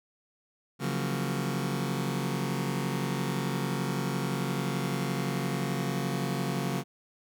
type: chord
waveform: sawtooth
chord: Gb major seventh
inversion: second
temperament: just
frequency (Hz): 138.75 / 173.43 / 185 / 231.2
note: Db3 / F3 / Gb3 / Bb3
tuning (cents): +2 / -12 / 0 / -14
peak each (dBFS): -28 / -32 / -30 / -32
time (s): 0.79-6.84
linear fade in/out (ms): 50
effects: none